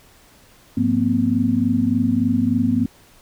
sine tone cluster, 103.2 / 177.8 / 233 / 256.4 Hz, G#2 / F3 / A#3 / C4, -10 / +31 / -1 / -35 cents, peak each -24 / -28 / -19 / -19 dBFS, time 0.77-2.86 s, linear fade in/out 5 ms, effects pink hiss -51 dBFS RMS until 3.21 s

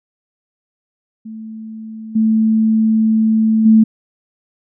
sine tone with level steps, 220.3 Hz, A3, 2 cents sharp, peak -27 / -10 / -5 dBFS, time 1.25-3.84 s, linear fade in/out 10 ms, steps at 2.15 / 3.65 s, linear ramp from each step 10 ms, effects none

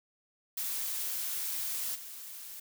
blue noise with level steps, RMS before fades -35 / -45 dBFS, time 0.57-2.6 s, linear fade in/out 5 ms, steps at 1.94 s, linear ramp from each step 20 ms, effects none

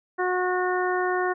harmonic tone, 364.4 Hz, F#4, 26 cents flat, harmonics 1 / 2 / 3 / 4 / 5, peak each -25 / -28 / -30 / -31 / -32 dBFS, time 0.18-1.34 s, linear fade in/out 20 ms, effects none

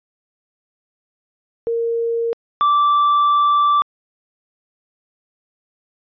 sine / triangle tone pair in turn, 463.3 / 1167.4 Hz, A#4 / D6, -11 / -11 cents, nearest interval octave + major third, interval 1600 cents, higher second, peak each -17 / -10 dBFS, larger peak second, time 1.67-2.33 / 2.61-3.82 s, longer second, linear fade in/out 0 ms, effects resampled to 11025 Hz

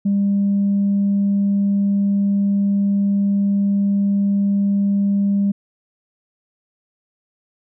sine tone, 200 Hz, G3, 35 cents sharp, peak -13 dBFS, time 0.05-5.52 s, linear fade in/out 10 ms, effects tanh soft clip ceiling -11 dBFS

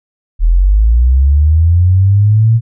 sine linear sweep, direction up, 38.48 to 116.5 Hz, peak -5 dBFS, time 0.39-2.61 s, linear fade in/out 50 ms, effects none

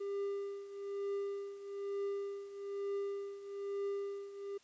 triangle tone with tremolo, 399.6 Hz, G4, 33 cents sharp, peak -32 dBFS, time 0-4.58 s, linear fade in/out 10 ms, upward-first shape triangle, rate 1.1 Hz, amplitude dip 80%, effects white hiss -67 dBFS RMS until 4.63 s + resampled to 16000 Hz

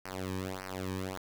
sawtooth tone with flanger, 93.9 Hz, F#2, 26 cents sharp, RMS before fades -38 dBFS, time 0.05-1.18 s, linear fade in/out 5 ms, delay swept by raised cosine 0.27 to 1.47 ms, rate 1.7 Hz, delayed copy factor -1, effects 9-bit

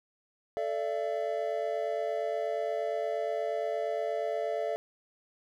triangle chord, A suspended fourth, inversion none, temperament equal with one note detuned, 440 / 587.3 / 675.8 Hz, A4 / D5 / E5, 0 / 0 / +43 cents, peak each -33 / -32 / -31 dBFS, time 0.57-4.76 s, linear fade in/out 0 ms, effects none

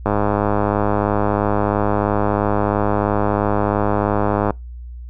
click train, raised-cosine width 1 ms, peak -4 dBFS, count 459, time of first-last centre 0.06-4.507 s, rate 103 Hz, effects noise-tail reverb RT60 0.2 s tail -26 dB re dry + added 60 Hz sine -30 dBFS peak until 5.09 s

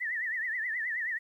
sine tone with vibrato, 1874 Hz, A#6, 9 cents sharp, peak -30 dBFS, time 0-1.19 s, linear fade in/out 20 ms, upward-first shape triangle, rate 9.4 Hz, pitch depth 160 cents each way, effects 11-bit

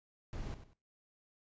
brown noise with echo, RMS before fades -41 dBFS, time 0.33-0.54 s, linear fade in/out 0 ms, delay 96 ms, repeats 2, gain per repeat -11 dB, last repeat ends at 0.732 s, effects noise-tail reverb RT60 0.3 s tail -21 dB re dry + resampled to 16000 Hz

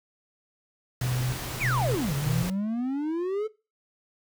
pink noise, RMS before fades -35 dBFS, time 1.01-2.5 s, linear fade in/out 2 ms
sine tone with tremolo, 125.5 Hz, B2, 28 cents sharp, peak -25 dBFS, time 1.01-2.43 s, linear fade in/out 10 ms, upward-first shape square, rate 1.6 Hz, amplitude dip 80%
triangle exponential two-way sweep, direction down then up, 2637 to 135.7 to 444 Hz, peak -24 dBFS, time 1.6-3.48 s, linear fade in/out 20 ms, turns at 2.14 s
effects noise-tail reverb RT60 0.3 s tail -20 dB re dry

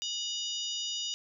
harmonic tone with a mistuned harmonic, 974 Hz, B5, 24 cents flat, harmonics 3 / 4 / 5 / 6 / 7, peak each -36 / -38 / -40 / -42 / -43 dBFS, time 0.02-1.14 s, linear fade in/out 0 ms, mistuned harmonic 4, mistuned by -95 cents, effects none

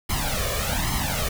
pink noise with flanger, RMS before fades -25 dBFS, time 0.09-1.29 s, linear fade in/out 10 ms, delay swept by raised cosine 0.96 to 1.75 ms, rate 1.2 Hz, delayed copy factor +0.8, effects none

